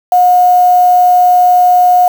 sine tone with quantisation, 722 Hz, F#5, 43 cents flat, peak -4 dBFS, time 0.12-2.08 s, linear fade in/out 2 ms, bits 4, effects none

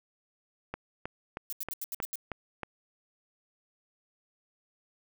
click train, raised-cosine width 0.5 ms, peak -20 dBFS, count 7, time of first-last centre 0.74-2.633 s, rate 3.17 Hz
violet noise bursts, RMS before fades -36 dBFS, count 7, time 1.5-2.156 s, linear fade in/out 0 ms, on 26 ms, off 79 ms
effects none

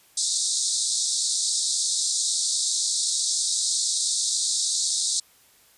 white band-pass noise, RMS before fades -25 dBFS, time 0.17-5.2 s, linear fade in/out 5 ms, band 3700 to 9100 Hz, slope 96 dB/octave, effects white hiss -57 dBFS RMS until 5.77 s + resampled to 32000 Hz

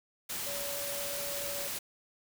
sine tone in noise, 568 Hz, C#5, 42 cents sharp, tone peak -40 dBFS, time 0.46-1.68 s, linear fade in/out 10 ms, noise white, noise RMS -37 dBFS, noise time 0.29-1.79 s, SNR -6 dB, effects none

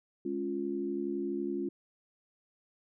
sine chord, Db major, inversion second, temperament equal, 207.7 / 277.2 / 349.2 Hz, Ab3 / Db4 / F4, 0 / 0 / 0 cents, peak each -39 / -36 / -34 dBFS, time 0.25-1.69 s, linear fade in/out 5 ms, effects none

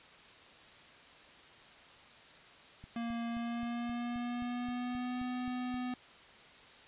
click train, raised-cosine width 5 ms, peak -38 dBFS, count 12, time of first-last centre 2.84-5.742 s, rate 3.79 Hz
square tone with pitch glide, 233.1 to 249.8 Hz, A#3 to B3, 0 to +20 cents, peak -36 dBFS, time 2.96-5.94 s, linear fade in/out 2 ms, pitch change +120 cents, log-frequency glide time 3.28-5.23 s
effects white hiss -56 dBFS RMS until 6.87 s + resampled to 8000 Hz

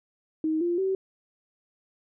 sine tone with pitch steps, 314.8 / 346.7 / 382.4 Hz, D#4 / F4 / G4, +20 / -13 / -43 cents, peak -23 dBFS, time 0.44-0.95 s, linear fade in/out 2 ms, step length 170 ms, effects none

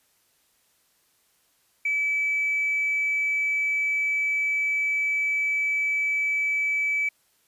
triangle tone with tanh clipping, 2300 Hz, D7, 37 cents flat, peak -22 dBFS, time 1.85-7.09 s, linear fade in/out 5 ms, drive 4 dB, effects white hiss -66 dBFS RMS until 7.47 s + resampled to 32000 Hz

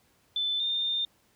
sine tone pair in turn, 3520 / 3617 Hz, A7 / A7, 0 / +47 cents, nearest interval unison, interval 47 cents, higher second, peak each -26 dBFS, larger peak neither, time 0.36-0.6 / 0.6-1.05 s, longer second, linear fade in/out 2 ms, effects pink hiss -66 dBFS RMS until 1.35 s + high-pass 60 Hz 12 dB/octave

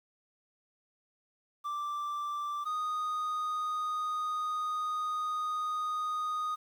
triangle tone pair in turn, 1174.7 / 1239.5 Hz, D6 / D#6, 0 / -7 cents, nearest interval minor second, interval 93 cents, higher second, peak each -31 / -29 dBFS, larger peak second, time 1.64-2.65 / 2.65-6.56 s, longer second, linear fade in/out 20 ms, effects 10-bit

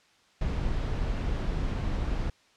brown noise, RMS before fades -29 dBFS, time 0.41-2.3 s, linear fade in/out 5 ms, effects white hiss -62 dBFS RMS until 2.56 s + low-pass 5000 Hz 12 dB/octave

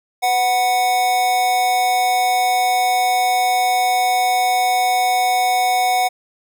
square tone with amplitude modulation, 740 Hz, F#5, in tune, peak -13 dBFS, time 0.22-6.09 s, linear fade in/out 20 ms, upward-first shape sine, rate 240 Hz, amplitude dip 45%, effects none

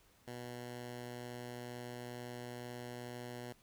10% pulse tone, 122.1 Hz, B2, 19 cents flat, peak -36 dBFS, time 0.27-3.53 s, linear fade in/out 10 ms, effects pink hiss -68 dBFS RMS until 3.62 s

